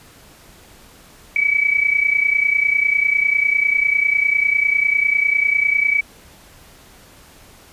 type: tone pair together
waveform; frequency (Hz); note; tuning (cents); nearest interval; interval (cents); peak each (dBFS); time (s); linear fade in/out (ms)
sine; 2263 / 2293; C#7 / D7; +35 / -42; unison; 23; -18 / -16; 1.36-6.01; 2
effects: pink hiss -46 dBFS RMS until 7.72 s + resampled to 32000 Hz